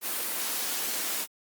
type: high-pass noise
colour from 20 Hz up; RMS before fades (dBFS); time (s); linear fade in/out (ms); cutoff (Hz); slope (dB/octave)
white; -31; 0.01-1.27; 50; 200; 24
effects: Opus 32 kbps